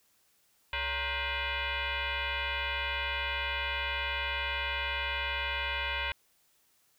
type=tone with frequency modulation; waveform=sine; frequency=433.3 Hz; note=A4; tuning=27 cents flat; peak=-30 dBFS; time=0.73-6.12 s; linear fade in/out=2 ms; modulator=500 Hz; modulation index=5.7; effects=white hiss -69 dBFS RMS until 6.98 s